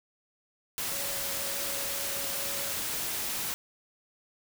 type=tone in noise; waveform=sine; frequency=558 Hz; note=C#5; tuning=11 cents sharp; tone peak=-43 dBFS; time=0.92-2.72 s; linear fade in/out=0 ms; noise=white; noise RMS=-33 dBFS; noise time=0.78-3.54 s; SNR=-13 dB; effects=none